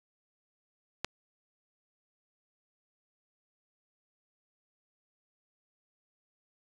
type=click; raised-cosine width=0.2 ms; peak=-13 dBFS; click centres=1.046 s; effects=resampled to 24000 Hz